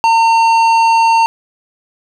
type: tone with tanh clipping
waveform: sine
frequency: 910 Hz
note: A#5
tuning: 42 cents flat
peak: -9 dBFS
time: 0.04-1.26 s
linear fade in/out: 0 ms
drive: 12 dB
effects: none